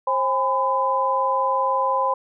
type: tone cluster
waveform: sine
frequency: 532 / 818 / 1008 Hz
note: C5 / G#5 / B5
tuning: +29 / -26 / +35 cents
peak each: -24 / -26 / -20 dBFS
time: 0.07-2.14 s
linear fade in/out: 5 ms
effects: none